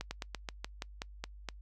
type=slowing click train; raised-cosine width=0.2 ms; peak=-20 dBFS; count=10; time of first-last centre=0.01-1.488 s; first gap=100 ms; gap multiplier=1.12; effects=noise-tail reverb RT60 0.1 s tail -26 dB re dry + added 50 Hz sine -48 dBFS peak until 1.61 s